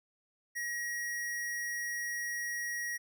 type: tone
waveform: square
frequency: 1900 Hz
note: A#6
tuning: 33 cents sharp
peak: -35 dBFS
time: 0.55-2.98 s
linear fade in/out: 20 ms
effects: none